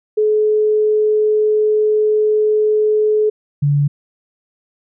sine tone pair in turn, 427.2 / 143.88 Hz, G#4 / D3, +49 / -35 cents, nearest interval octave + perfect fifth, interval 1884 cents, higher first, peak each -11 dBFS, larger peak neither, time 0.17-3.3 / 3.62-3.88 s, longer first, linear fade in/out 10 ms, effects none

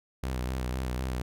sawtooth tone with vibrato, 63.5 Hz, B1, 49 cents sharp, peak -26 dBFS, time 0.23-1.22 s, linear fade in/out 5 ms, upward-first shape square, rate 4 Hz, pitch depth 38 cents each way, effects none

